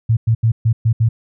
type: tone bursts at uneven times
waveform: sine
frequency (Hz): 113.3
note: A#2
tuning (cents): -49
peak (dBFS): -10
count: 6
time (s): 0.09-0.17 / 0.27-0.35 / 0.43-0.52 / 0.65-0.73 / 0.85-0.93 / 1-1.09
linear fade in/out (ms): 10
effects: none